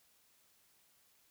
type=silence; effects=white hiss -70 dBFS RMS until 1.3 s